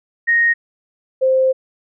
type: tone pair in turn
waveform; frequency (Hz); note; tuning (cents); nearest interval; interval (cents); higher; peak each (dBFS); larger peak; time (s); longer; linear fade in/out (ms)
sine; 1864.7 / 523.3; A#6 / C5; 0 / 0; octave + minor seventh; 2200; first; -11; neither; 0.27-0.54 / 1.21-1.53; second; 20
effects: none